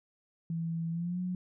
sine tone with pitch glide, 165.4 to 181.41 Hz, E3 to F#3, +6 to -34 cents, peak -31 dBFS, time 0.5-1.35 s, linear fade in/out 2 ms, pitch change +160 cents, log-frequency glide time 0.91-1.2 s, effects none

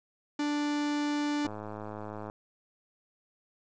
45% pulse tone, 293.7 Hz, D4, in tune, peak -28 dBFS, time 0.39-1.47 s, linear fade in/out 5 ms
click train, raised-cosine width 1 ms, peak -26 dBFS, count 91, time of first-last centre 1.45-2.299 s, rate 106 Hz
effects resampled to 16000 Hz + 10-bit

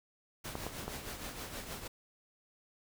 pink noise with tremolo, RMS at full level -41 dBFS, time 0.44-1.88 s, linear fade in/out 10 ms, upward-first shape triangle, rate 6.4 Hz, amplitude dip 60%
clicks, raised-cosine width 1 ms, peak -23 dBFS, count 3, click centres 0.554 / 0.666 / 0.88 s
effects none

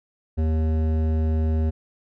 sine tone with hard clipping, 79 Hz, D#2, 27 cents sharp, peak -21 dBFS, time 0.37-1.71 s, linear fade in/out 20 ms, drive 13 dB, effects none

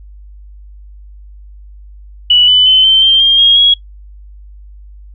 sine tone with pitch steps, 2950 / 3000 / 3051 / 3102 / 3154 / 3208 / 3262 / 3317 Hz, F#7 / F#7 / G7 / G7 / G7 / G7 / G#7 / G#7, -6 / +23 / -48 / -19 / +10 / +39 / -32 / -3 cents, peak -4 dBFS, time 2.3-3.74 s, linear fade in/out 5 ms, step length 180 ms, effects noise-tail reverb RT60 0.1 s tail -21 dB re dry + added 50 Hz sine -32 dBFS peak until 5.14 s

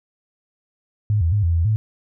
sine tone with pitch steps, 105.2 / 82.7 / 103.6 / 84.4 / 83.3 / 108.6 Hz, G#2 / E2 / G#2 / E2 / E2 / A2, +23 / +6 / -4 / +41 / +19 / -22 cents, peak -15 dBFS, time 1.1-1.76 s, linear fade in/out 0 ms, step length 110 ms, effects none

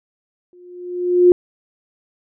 sine tone with exponential growth, 356.6 Hz, F4, 36 cents sharp, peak -4 dBFS, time 0.53-1.32 s, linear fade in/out 1 ms, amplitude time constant 170 ms, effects none

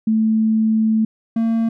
sine / triangle tone pair in turn, 220 / 227.1 Hz, A3 / A#3, 0 / -45 cents, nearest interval minor second, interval 55 cents, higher second, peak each -13 dBFS, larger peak neither, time 0.07-1.05 / 1.36-1.69 s, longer first, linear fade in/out 5 ms, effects none

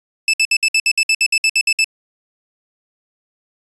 sawtooth tone bursts, 2630 Hz, E7, 5 cents flat, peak -8 dBFS, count 14, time 0.28-1.843 s, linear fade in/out 2 ms, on 55 ms, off 61 ms, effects resampled to 22050 Hz

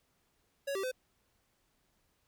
square tone with pitch steps, 557 / 387.8 / 511 Hz, C#5 / G4 / C5, +8 / -19 / -41 cents, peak -34 dBFS, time 0.67-0.916 s, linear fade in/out 10 ms, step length 82 ms, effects pink hiss -75 dBFS RMS until 2.27 s

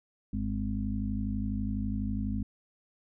harmonic tone, 52.1 Hz, G#1, 6 cents sharp, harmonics 1 / 2 / 4 / 5, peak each -34 / -36 / -33 / -37 dBFS, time 0.33-2.43 s, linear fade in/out 5 ms, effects none

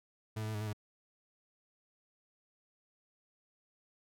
40% pulse tone with pitch steps, 109.1 / 108 / 109.1 / 104.5 / 108.4 / 104.6 Hz, A2 / A2 / A2 / G#2 / A2 / G#2, -14 / -32 / -14 / +11 / -25 / +13 cents, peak -35 dBFS, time 0.36-0.732 s, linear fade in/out 10 ms, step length 62 ms, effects none

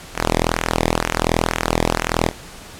sawtooth tone with flanger, 41.2 Hz, E1, in tune, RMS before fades -20 dBFS, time 0.14-2.32 s, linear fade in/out 50 ms, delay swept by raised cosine 0.21 to 0.72 ms, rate 2.1 Hz, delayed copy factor -0.9, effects pink hiss -38 dBFS RMS until 2.79 s + low-pass 11000 Hz 12 dB/octave

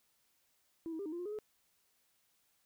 sine tone with pitch steps, 329.2 / 320.3 / 399.5 / 310.3 / 344.9 / 355.6 / 417.3 / 426.5 Hz, E4 / E4 / G4 / D#4 / F4 / F4 / G#4 / G#4, -2 / -50 / +33 / -5 / -22 / +31 / +8 / +46 cents, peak -37 dBFS, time 0.86-1.388 s, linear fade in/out 0 ms, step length 66 ms, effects tanh soft clip ceiling -35 dBFS + white hiss -75 dBFS RMS until 2.65 s

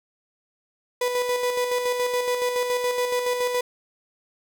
35% pulse tone with tremolo, 493.4 Hz, B4, 2 cents flat, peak -19 dBFS, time 1.01-3.61 s, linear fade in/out 5 ms, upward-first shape square, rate 7.1 Hz, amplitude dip 40%, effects none

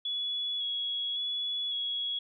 sine tone with vibrato, 3369 Hz, G#7, 24 cents sharp, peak -30 dBFS, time 0.05-2.19 s, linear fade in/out 5 ms, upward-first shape square, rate 0.9 Hz, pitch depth 15 cents each way, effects none

